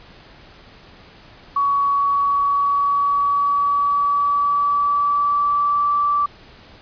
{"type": "tone with pitch glide", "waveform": "sine", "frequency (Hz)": [1125, 1162.7], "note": ["C#6", "D6"], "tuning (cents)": [25, -18], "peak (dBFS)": -15, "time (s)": [1.56, 6.26], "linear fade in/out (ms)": 5, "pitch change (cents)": 57, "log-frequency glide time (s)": [1.9, 5.99], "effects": ["pink hiss -45 dBFS RMS until 6.81 s", "resampled to 11025 Hz"]}